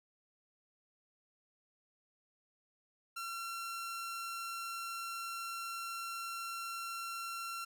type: tone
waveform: sawtooth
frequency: 1362 Hz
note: F6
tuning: 44 cents flat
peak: -36 dBFS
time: 3.16-7.65 s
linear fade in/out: 10 ms
effects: none